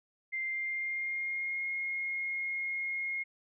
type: tone with pitch glide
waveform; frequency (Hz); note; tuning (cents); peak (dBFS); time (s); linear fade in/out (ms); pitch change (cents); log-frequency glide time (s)
sine; 2093 to 2148; C7 to C7; 0 to +45; -32; 0.32-3.24; 20; +45; 0.43-1.66
effects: none